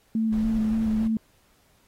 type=tone with vibrato; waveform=sine; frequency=220 Hz; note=A3; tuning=in tune; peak=-21 dBFS; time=0.15-1.17 s; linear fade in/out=2 ms; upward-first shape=square; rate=3.5 Hz; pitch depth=20 cents each way
type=noise; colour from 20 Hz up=brown; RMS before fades=-35 dBFS; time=0.32-1.08 s; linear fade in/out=10 ms
effects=pink hiss -63 dBFS RMS until 1.87 s + AAC 48 kbps